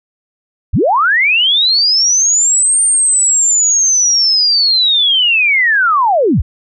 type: linear two-way sweep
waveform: sine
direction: up then down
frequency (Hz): 32.04 to 8870 to 32.04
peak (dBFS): -8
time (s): 0.73-6.42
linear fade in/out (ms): 10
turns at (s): 2.82
effects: none